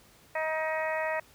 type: harmonic tone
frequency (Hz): 315.4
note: D#4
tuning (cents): +24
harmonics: 2 / 3 / 4 / 5 / 6 / 7 / 8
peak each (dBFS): -31 / -35 / -41 / -43 / -34 / -43 / -42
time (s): 0.35-1.2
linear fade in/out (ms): 5
effects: pink hiss -58 dBFS RMS until 1.34 s + high-pass 60 Hz 12 dB/octave